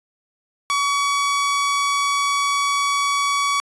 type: tone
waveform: sawtooth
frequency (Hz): 1132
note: C#6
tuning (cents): +36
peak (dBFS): -14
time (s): 0.7-3.6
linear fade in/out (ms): 0
effects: resampled to 22050 Hz